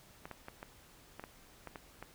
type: clicks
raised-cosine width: 0.5 ms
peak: -29 dBFS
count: 9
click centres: 0.255 / 0.313 / 0.484 / 0.629 / 1.196 / 1.239 / 1.673 / 1.758 / 2.026 s
effects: pink hiss -60 dBFS RMS until 2.14 s